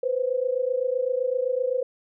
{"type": "tone pair together", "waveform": "sine", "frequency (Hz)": [495.5, 523.3], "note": ["B4", "C5"], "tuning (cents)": [6, 0], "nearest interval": "minor second", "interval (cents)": 94, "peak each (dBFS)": -25, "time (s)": [0.03, 1.83], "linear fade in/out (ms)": 5, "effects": []}